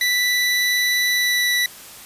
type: tone with pitch glide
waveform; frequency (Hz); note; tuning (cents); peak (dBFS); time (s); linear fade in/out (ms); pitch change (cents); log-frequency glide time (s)
25% pulse; 1975.5 to 1963; B6 to B6; 0 to -11; -13; 0.01-1.66; 2; -11; 1.11-1.52
effects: white hiss -40 dBFS RMS until 2.05 s + resampled to 32000 Hz